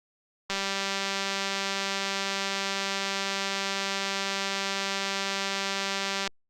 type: click train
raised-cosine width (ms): 0.2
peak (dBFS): -12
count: 1133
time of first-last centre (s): 0.5-6.276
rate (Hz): 196
effects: Opus 48 kbps